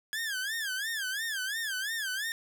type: tone with vibrato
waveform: sawtooth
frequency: 1661.2 Hz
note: G#6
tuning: in tune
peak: -28 dBFS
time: 0.13-2.32 s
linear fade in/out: 0 ms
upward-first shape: sine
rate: 2.9 Hz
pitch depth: 180 cents each way
effects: none